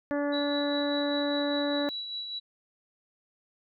harmonic tone, 288.1 Hz, D4, 33 cents flat, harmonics 1 / 2 / 3 / 4 / 5 / 6 / 7, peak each -29 / -30 / -40 / -42 / -43 / -40 / -51 dBFS, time 0.11-1.89 s, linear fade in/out 0 ms
sine tone with tremolo, 3921 Hz, B7, 13 cents flat, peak -32 dBFS, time 0.32-2.4 s, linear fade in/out 20 ms, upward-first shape sine, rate 5 Hz, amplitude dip 40%
effects none

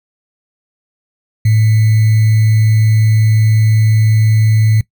sine tone with sample-and-hold, 109.3 Hz, A2, 11 cents flat, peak -7 dBFS, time 1.45-4.81 s, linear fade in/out 5 ms, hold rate 2100 Hz, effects noise-tail reverb RT60 0.1 s tail -20 dB re dry

